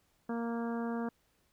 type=harmonic tone; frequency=232.9 Hz; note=A#3; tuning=1 cent flat; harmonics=1 / 2 / 3 / 4 / 5 / 6 / 7; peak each=-34 / -40 / -44 / -46 / -48 / -50 / -51 dBFS; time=0.29-1.09 s; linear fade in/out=5 ms; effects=pink hiss -73 dBFS RMS until 1.52 s